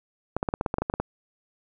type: clicks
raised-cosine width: 1 ms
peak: -11 dBFS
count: 12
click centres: 0.366 / 0.429 / 0.488 / 0.539 / 0.611 / 0.662 / 0.741 / 0.784 / 0.82 / 0.899 / 0.939 / 1 s
effects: none